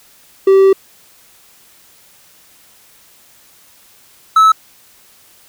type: tone pair in turn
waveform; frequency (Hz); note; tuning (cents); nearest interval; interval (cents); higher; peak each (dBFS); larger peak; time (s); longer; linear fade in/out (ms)
triangle; 387 / 1301.7; G4 / E6; -22 / -22; octave + major sixth; 2100; second; -3; neither; 0.47-0.73 / 4.36-4.52; first; 5
effects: white hiss -47 dBFS RMS until 5.48 s